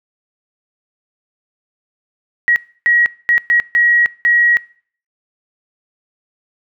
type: tone bursts at uneven times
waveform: sine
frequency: 1905 Hz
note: A#6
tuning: 37 cents sharp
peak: -9 dBFS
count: 6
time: 2.48-2.56 / 2.86-3.06 / 3.29-3.38 / 3.5-3.6 / 3.75-4.06 / 4.25-4.57 s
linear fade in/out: 0 ms
effects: noise-tail reverb RT60 0.5 s tail -22 dB re dry